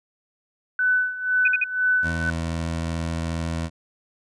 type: tone with tremolo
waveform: sine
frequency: 1500 Hz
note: F#6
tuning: 23 cents sharp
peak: -16 dBFS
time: 0.79-2.3 s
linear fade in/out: 2 ms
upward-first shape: sine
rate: 2 Hz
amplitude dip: 80%
type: tone bursts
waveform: sine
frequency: 2489 Hz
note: D#7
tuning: in tune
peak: -17 dBFS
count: 3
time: 1.45-1.641 s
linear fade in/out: 5 ms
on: 29 ms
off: 52 ms
type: tone with vibrato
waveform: 20% pulse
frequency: 82.5 Hz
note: E2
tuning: 2 cents sharp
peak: -20 dBFS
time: 2.02-3.7 s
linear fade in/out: 50 ms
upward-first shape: sine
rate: 14 Hz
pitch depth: 9 cents each way
effects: resampled to 22050 Hz